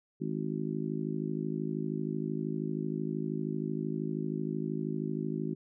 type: harmonic tone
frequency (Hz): 52.9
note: G#1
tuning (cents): +33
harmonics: 3 / 4 / 5 / 6 / 7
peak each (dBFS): -36 / -37 / -38 / -39 / -39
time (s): 0.2-5.55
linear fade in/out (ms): 20
effects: none